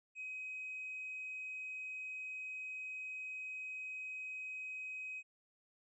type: tone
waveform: triangle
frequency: 2527 Hz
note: D#7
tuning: 26 cents sharp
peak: -39 dBFS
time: 0.15-5.23 s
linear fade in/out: 50 ms
effects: tanh soft clip ceiling -39 dBFS + resampled to 24000 Hz